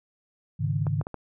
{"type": "chord", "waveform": "sine", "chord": "Ab suspended fourth", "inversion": "none", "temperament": "just", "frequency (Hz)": [103.83, 138.43, 155.74], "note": ["Ab2", "Db3", "Eb3"], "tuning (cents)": [0, -2, 2], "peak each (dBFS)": -28, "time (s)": [0.59, 1.03], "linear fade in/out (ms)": 20}
{"type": "clicks", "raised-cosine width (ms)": 1, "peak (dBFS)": -21, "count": 4, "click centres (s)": [0.868, 1.013, 1.069, 1.143]}
{"effects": []}